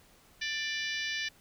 harmonic tone with a mistuned harmonic, 590 Hz, D5, 8 cents sharp, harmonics 3 / 4 / 5 / 6 / 7 / 8 / 9 / 10, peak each -36 / -38 / -40 / -42 / -43 / -44 / -45 / -46 dBFS, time 0.41-1.29 s, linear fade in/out 10 ms, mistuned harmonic 7, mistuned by -56 cents, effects pink hiss -61 dBFS RMS until 1.4 s

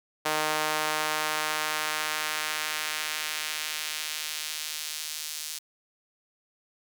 sawtooth tone with high-pass filter sweep, 154 Hz, D#3, 17 cents flat, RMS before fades -31 dBFS, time 0.25-5.59 s, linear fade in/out 10 ms, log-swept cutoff 700 to 5000 Hz, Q 0.85, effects none

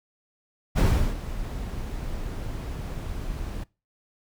brown noise with ADSR envelope, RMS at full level -17 dBFS, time 0.75-3.64 s, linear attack 34 ms, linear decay 360 ms, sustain -15 dB, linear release 9 ms, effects noise-tail reverb RT60 0.3 s tail -24 dB re dry

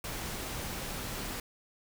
pink noise, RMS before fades -38 dBFS, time 0.04-1.4 s, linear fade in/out 2 ms, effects none

